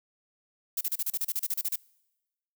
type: noise bursts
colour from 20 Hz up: violet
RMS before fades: -29 dBFS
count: 14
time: 0.77-1.759 s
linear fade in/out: 5 ms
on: 40 ms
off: 33 ms
effects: noise-tail reverb RT60 1.0 s tail -25 dB re dry